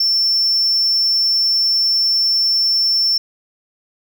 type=tone; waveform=sine; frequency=5390 Hz; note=E8; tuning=38 cents sharp; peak=-10 dBFS; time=0-3.18 s; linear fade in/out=5 ms; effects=tanh soft clip ceiling -12 dBFS + 8-bit